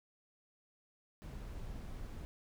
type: noise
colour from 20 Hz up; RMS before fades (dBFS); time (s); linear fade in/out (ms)
brown; -45; 1.22-2.25; 0
effects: none